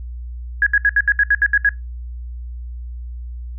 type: tone bursts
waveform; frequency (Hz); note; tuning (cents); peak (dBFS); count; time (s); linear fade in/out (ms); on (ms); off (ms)
sine; 1662; G#6; +1; -10; 10; 0.62-1.691; 2; 45; 69
effects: noise-tail reverb RT60 0.2 s tail -21 dB re dry + added 60 Hz sine -27 dBFS peak until 3.58 s